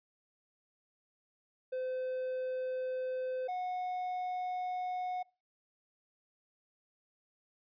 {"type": "tone pair in turn", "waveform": "triangle", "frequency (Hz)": [513, 730.2], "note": ["C5", "F#5"], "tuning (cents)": [-34, -23], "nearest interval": "tritone", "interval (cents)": 611, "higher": "second", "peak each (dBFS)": [-32, -32], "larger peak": "neither", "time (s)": [[1.72, 3.48], [3.48, 5.23]], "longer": "first", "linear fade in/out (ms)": 10, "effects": ["noise-tail reverb RT60 0.3 s tail -24 dB re dry", "resampled to 11025 Hz"]}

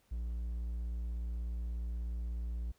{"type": "tone", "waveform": "triangle", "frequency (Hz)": 58.27, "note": "A#1", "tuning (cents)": 0, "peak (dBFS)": -33, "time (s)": [0.11, 2.72], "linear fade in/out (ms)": 10, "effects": ["pink hiss -72 dBFS RMS until 2.78 s"]}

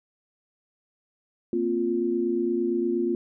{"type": "chord", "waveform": "sine", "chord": "Bb suspended second", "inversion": "none", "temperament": "equal", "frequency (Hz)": [233.1, 261.6, 349.2], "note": ["Bb3", "C4", "F4"], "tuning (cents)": [0, 0, 0], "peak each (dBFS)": [-29, -30, -24], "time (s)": [1.53, 3.15], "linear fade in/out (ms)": 2, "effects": []}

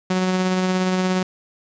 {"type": "tone with tremolo", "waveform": "sawtooth", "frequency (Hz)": 185, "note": "F#3", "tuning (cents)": 0, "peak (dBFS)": -13, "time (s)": [0.1, 1.23], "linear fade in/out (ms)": 5, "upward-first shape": "sine", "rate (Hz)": 17, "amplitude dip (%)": 25, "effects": ["resampled to 16000 Hz", "8-bit"]}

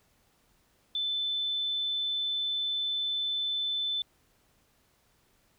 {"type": "tone", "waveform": "sine", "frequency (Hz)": 3520, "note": "A7", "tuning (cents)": 0, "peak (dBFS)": -28, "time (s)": [0.95, 4.02], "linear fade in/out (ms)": 2, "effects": ["pink hiss -68 dBFS RMS until 5.58 s"]}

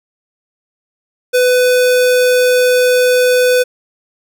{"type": "tone", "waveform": "square", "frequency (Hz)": 499.7, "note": "B4", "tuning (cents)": 20, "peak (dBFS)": -9, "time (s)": [1.33, 3.64], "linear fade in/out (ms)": 20, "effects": []}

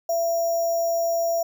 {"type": "tone with sample-and-hold", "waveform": "sine", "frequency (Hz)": 672, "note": "E5", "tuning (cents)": 33, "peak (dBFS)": -20, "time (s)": [0.09, 1.43], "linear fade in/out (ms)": 5, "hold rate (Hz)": 6300, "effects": []}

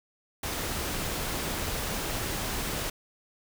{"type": "noise", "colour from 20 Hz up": "pink", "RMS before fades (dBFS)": -32, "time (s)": [0.43, 2.9], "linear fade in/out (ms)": 5, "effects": []}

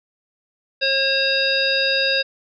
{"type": "harmonic tone", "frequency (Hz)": 540, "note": "C#5", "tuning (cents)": -45, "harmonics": [1, 3, 5, 7, 9], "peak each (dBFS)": [-23, -23, -23, -23, -23], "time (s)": [0.81, 2.23], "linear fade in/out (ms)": 20, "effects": []}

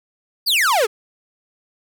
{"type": "exponential sweep", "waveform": "45% pulse", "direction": "down", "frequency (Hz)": [4978, 393.4], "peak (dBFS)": -14, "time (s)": [0.46, 0.87], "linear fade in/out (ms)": 20, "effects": []}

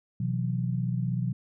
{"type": "tone cluster", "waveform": "sine", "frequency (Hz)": [124.8, 160.9, 181.2], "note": ["B2", "E3", "F#3"], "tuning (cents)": [19, -42, -36], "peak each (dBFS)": [-28, -33, -31], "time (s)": [0.2, 1.33], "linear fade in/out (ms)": 5, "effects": []}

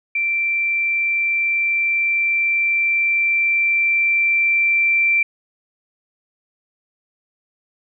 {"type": "tone with level ramp", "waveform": "sine", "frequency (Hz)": 2349, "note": "D7", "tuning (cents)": 0, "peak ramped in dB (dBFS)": [-17, -13], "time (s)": [0.15, 5.23], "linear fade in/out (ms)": 5, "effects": []}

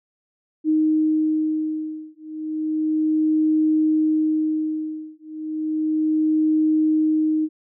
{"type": "beating tone pair", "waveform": "sine", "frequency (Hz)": [311.1, 311.43], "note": ["D#4", "D#4"], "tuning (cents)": [0, 2], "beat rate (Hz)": 0.33, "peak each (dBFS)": -21, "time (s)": [0.64, 7.49], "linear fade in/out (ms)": 50, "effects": []}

